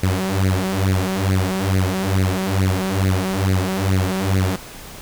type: tone with flanger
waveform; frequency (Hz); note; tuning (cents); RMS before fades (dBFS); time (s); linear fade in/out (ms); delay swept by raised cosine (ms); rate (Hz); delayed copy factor
sawtooth; 94.9; F#2; +44; -19; 0.03-4.56; 5; 0.45 to 5.45; 2.3; +0.95
effects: pink hiss -37 dBFS RMS until 5.01 s